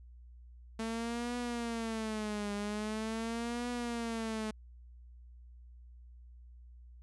sawtooth tone with vibrato, 222.8 Hz, A3, 22 cents sharp, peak -31 dBFS, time 0.79-4.51 s, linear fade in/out 5 ms, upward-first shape triangle, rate 0.43 Hz, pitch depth 160 cents each way, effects added 60 Hz sine -51 dBFS peak until 7.02 s + resampled to 24000 Hz

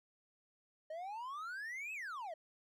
triangle exponential two-way sweep, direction up then down, 610 to 2637 to 610 Hz, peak -40 dBFS, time 0.9-2.34 s, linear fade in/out 5 ms, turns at 1.93 s, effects none

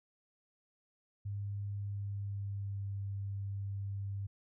sine tone with pitch glide, 101 to 99.21 Hz, G#2 to G2, -48 to +21 cents, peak -36 dBFS, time 1.25-4.27 s, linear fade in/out 10 ms, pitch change -31 cents, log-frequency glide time 1.8-2.91 s, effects none

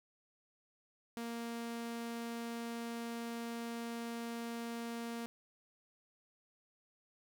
sawtooth tone, 233.1 Hz, A#3, in tune, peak -36 dBFS, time 1.17-5.26 s, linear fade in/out 0 ms, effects none

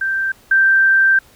sine tone pair in turn, 1568 / 1568 Hz, G6 / G6, 0 / 0 cents, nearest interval unison, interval 0 cents, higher neither, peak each -16 / -9 dBFS, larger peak second, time 0.01-0.32 / 0.51-1.19 s, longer second, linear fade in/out 5 ms, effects pink hiss -49 dBFS RMS until 1.35 s

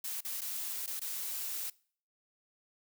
blue noise with dropouts, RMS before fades -38 dBFS, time 0.04-1.7 s, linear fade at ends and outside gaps 5 ms, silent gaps 0.208-0.248 / 0.409-0.415 / 0.863-0.875 / 0.996-1.015 s, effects noise-tail reverb RT60 0.5 s tail -23 dB re dry

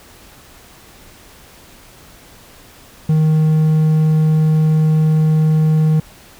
triangle tone, 156.2 Hz, D#3, 7 cents sharp, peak -8 dBFS, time 3.09-6 s, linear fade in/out 5 ms, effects pink hiss -43 dBFS RMS until 6.39 s

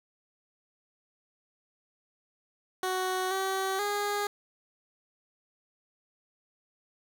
15% pulse tone with pitch steps, 371.7 / 383.3 / 410.4 Hz, F#4 / G4 / G#4, +8 / -39 / -21 cents, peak -22 dBFS, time 2.83-4.27 s, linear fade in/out 2 ms, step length 480 ms, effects none

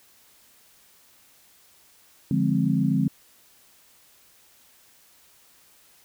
sine chord, D half-diminished seventh, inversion none, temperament equal, 146.83 / 174.61 / 207.7 / 261.6 Hz, D3 / F3 / Ab3 / C4, 0 / 0 / 0 / 0 cents, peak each -25 dBFS, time 2.31-3.08 s, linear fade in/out 2 ms, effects white hiss -57 dBFS RMS until 6.04 s

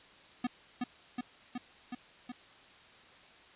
square tone with echo, 247 Hz, B3, in tune, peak -30 dBFS, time 0.44-0.47 s, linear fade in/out 5 ms, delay 370 ms, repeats 5, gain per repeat -2 dB, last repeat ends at 2.32 s, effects white hiss -57 dBFS RMS until 3.55 s + resampled to 8000 Hz

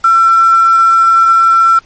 sine tone with quantisation, 1346 Hz, E6, 36 cents sharp, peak -4 dBFS, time 0.04-1.79 s, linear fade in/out 5 ms, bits 4, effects pink hiss -46 dBFS RMS until 1.85 s + MP3 32 kbps

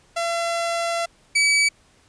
sawtooth tone pair in turn, 678 / 2288 Hz, E5 / D7, +49 / -46 cents, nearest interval octave + major sixth, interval 2105 cents, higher second, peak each -18 / -12 dBFS, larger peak second, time 0.16-1.06 / 1.35-1.69 s, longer first, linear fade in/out 10 ms, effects pink hiss -57 dBFS RMS until 2.08 s + resampled to 22050 Hz

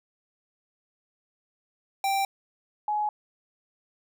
square / sine tone pair in turn, 784 / 841.6 Hz, G5 / G#5, 0 / +23 cents, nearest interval minor second, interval 123 cents, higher second, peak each -24 dBFS, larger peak neither, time 2.04-2.25 / 2.88-3.09 s, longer neither, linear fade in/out 2 ms, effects none

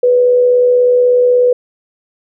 sine tone with amplitude modulation, 493.9 Hz, B4, in tune, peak -5 dBFS, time 0.03-1.53 s, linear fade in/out 5 ms, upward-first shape sine, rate 76.4 Hz, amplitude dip 30%, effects none

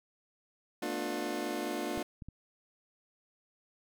25% pulse chord, B half-diminished seventh, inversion third, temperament just, 222.2 / 246.9 / 296.3 / 355.6 Hz, A3 / B3 / D4 / F4, +17 / 0 / +15 / +31 cents, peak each -38 / -38 / -34 / -34 dBFS, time 0.82-2.03 s, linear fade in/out 5 ms
clicks, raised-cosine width 5 ms, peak -32 dBFS, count 3, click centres 1.976 / 2.222 / 2.286 s
effects none

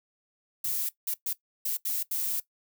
violet noise bursts at uneven times, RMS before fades -30 dBFS, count 6, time 0.64-0.89 / 1.07-1.14 / 1.26-1.33 / 1.65-1.77 / 1.85-2.03 / 2.11-2.4 s, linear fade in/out 5 ms, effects noise-tail reverb RT60 0.1 s tail -17 dB re dry

